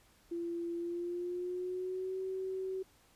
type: tone with pitch glide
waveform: sine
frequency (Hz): 340.9 to 378.3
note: F4 to F#4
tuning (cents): -42 to +38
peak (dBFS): -35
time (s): 0.31-2.83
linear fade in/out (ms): 10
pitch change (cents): +180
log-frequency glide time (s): 0.75-2.19
effects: pink hiss -66 dBFS RMS until 3.15 s + resampled to 32000 Hz

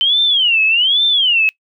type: tone with vibrato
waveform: sine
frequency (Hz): 3038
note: F#7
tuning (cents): +45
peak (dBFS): -10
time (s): 0.01-1.49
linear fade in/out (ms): 0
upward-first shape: sine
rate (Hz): 1.2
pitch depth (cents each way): 280
effects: noise-tail reverb RT60 0.1 s tail -23 dB re dry

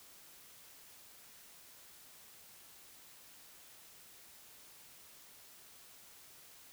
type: silence
effects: white hiss -58 dBFS RMS until 6.72 s

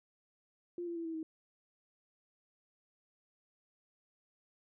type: tone with pitch steps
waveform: sine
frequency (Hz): 349.2 / 341.2 / 333.4 / 325.8 / 318.4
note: F4 / F4 / E4 / E4 / D#4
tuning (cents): 0 / -40 / +20 / -20 / +40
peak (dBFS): -37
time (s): 0.78-1.23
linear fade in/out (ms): 2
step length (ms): 90
effects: none

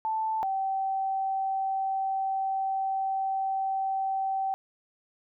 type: tone pair in turn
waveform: sine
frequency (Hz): 880 / 772.3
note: A5 / G5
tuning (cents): 0 / -26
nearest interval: major second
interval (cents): 226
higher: first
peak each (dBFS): -26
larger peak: neither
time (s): 0.05-0.43 / 0.43-4.54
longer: second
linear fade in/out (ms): 0
effects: none

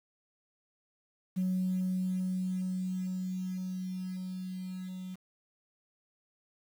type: tone with level ramp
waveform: sine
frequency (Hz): 185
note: F#3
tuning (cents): 0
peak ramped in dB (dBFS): -26 to -38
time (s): 1.36-5.16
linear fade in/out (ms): 20
effects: tanh soft clip ceiling -24 dBFS + 9-bit

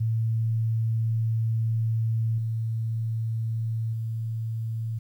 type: tone with level steps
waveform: sine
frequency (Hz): 112.7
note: A2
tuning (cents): +42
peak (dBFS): -22 / -25 / -27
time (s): 0-4.99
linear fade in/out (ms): 10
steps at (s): 2.38 / 3.93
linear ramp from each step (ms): 2
effects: 10-bit

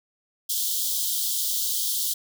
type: high-pass noise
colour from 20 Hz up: white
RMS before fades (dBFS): -26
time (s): 0.49-2.14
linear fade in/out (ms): 10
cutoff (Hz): 3100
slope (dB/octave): 96
effects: none

